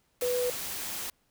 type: tone in noise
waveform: sine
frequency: 493.9 Hz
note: B4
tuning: in tune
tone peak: -26 dBFS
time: 0.22-0.5 s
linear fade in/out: 2 ms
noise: white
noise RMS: -36 dBFS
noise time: 0.21-1.1 s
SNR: +7 dB
effects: pink hiss -71 dBFS RMS until 1.3 s